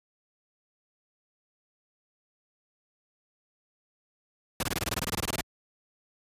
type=noise bursts; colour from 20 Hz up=pink; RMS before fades=-29 dBFS; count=16; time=4.6-5.41 s; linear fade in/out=2 ms; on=30 ms; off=22 ms; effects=high-pass 60 Hz 12 dB/octave + resampled to 32000 Hz